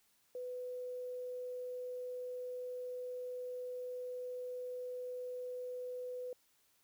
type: tone with quantisation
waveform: sine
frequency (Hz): 498.8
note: B4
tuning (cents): +17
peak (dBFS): -40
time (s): 0.35-6.33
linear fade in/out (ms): 2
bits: 11
effects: white hiss -73 dBFS RMS until 6.83 s